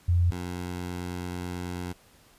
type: tone pair in turn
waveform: sine / 15% pulse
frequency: 87.31 / 89.14 Hz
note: F2 / F2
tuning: 0 / +36 cents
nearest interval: unison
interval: 36 cents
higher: second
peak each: -19 / -26 dBFS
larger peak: first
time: 0.08-0.31 / 0.31-1.93 s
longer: second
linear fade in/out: 10 ms
effects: pink hiss -58 dBFS RMS until 2.38 s + resampled to 32000 Hz